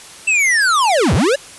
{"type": "linear two-way sweep", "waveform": "square", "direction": "down then up", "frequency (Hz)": [2697, 63.8, 592], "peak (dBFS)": -12, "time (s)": [0.27, 1.36], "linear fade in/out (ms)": 10, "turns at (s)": 1.14, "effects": ["white hiss -37 dBFS RMS until 1.58 s", "resampled to 24000 Hz"]}